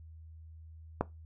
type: click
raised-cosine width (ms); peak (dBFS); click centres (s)
1; -14; 1.01
effects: noise-tail reverb RT60 0.2 s tail -18 dB re dry + added 80 Hz sine -48 dBFS peak until 1.25 s